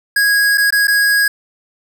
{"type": "tone with dropouts", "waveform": "square", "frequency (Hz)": 1651, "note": "G#6", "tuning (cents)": -11, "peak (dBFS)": -11, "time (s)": [0.16, 1.28], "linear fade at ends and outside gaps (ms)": 5, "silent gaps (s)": [[0.575, 0.579], [0.706, 0.724], [0.872, 0.88]], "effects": []}